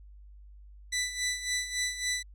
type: tone with tremolo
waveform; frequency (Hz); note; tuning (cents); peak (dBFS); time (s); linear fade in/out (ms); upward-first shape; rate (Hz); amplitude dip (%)
15% pulse; 1985; B6; +8; -21; 0.92-2.23; 10; sine; 3.6; 70
effects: added 50 Hz sine -48 dBFS peak until 2.34 s + low-pass 12000 Hz 12 dB/octave